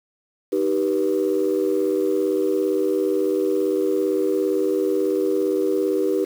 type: chord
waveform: sine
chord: Eb augmented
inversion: none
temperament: just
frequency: 311.1 / 388.9 / 486.1 Hz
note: Eb4 / G4 / B4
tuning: 0 / -14 / -28 cents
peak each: -23 / -20 / -23 dBFS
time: 0.52-6.25 s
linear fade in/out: 10 ms
effects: tanh soft clip ceiling -11 dBFS + 7-bit